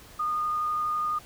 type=tone with vibrato; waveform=sine; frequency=1225 Hz; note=D#6; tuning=27 cents flat; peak=-25 dBFS; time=0.19-1.19 s; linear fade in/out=10 ms; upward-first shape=triangle; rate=12 Hz; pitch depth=9 cents each way; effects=pink hiss -50 dBFS RMS until 1.25 s